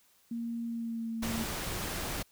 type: tone with pitch glide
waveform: sine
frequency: 232.7 to 226.5 Hz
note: A#3 to A#3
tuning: -3 to -50 cents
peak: -33 dBFS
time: 0.31-1.44 s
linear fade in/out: 5 ms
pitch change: -47 cents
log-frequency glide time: 0.66-1.15 s
type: noise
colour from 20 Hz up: pink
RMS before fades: -36 dBFS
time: 1.22-2.23 s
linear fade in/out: 10 ms
effects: white hiss -66 dBFS RMS until 2.31 s